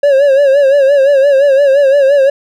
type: tone with vibrato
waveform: triangle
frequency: 554.4 Hz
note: C#5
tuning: in tune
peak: -3 dBFS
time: 0.03-2.3 s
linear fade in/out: 5 ms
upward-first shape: sine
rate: 5.8 Hz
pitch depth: 78 cents each way
effects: none